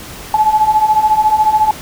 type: beating tone pair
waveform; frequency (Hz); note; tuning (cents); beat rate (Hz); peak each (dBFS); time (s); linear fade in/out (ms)
sine; 850 / 864; G#5 / A5; +40 / -32; 14; -14 / -10; 0.34-1.71; 2
effects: pink hiss -31 dBFS RMS until 1.81 s